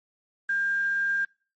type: tone with quantisation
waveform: sine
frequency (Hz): 1600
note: G6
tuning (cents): +35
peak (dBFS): -23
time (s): 0.49-1.25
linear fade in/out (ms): 5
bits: 8
effects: noise-tail reverb RT60 0.4 s tail -26 dB re dry + MP3 32 kbps